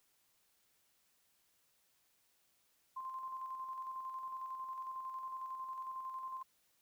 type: tone with tremolo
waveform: sine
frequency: 1046.5 Hz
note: C6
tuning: in tune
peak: -40 dBFS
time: 2.96-6.43 s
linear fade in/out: 10 ms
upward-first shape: square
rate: 11 Hz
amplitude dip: 35%
effects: white hiss -75 dBFS RMS until 6.81 s